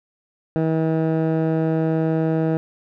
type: tone with low-pass filter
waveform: 15% pulse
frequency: 160.4 Hz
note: E3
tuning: 47 cents flat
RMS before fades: -20 dBFS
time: 0.56-2.57 s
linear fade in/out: 0 ms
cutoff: 880 Hz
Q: 0.59
effects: none